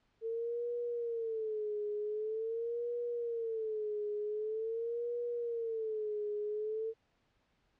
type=tone with vibrato; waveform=sine; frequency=447.1 Hz; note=A4; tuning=28 cents sharp; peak=-34 dBFS; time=0.21-6.94 s; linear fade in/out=50 ms; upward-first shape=sine; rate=0.45 Hz; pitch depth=120 cents each way; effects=pink hiss -75 dBFS RMS until 7.79 s + low-pass 4000 Hz 12 dB/octave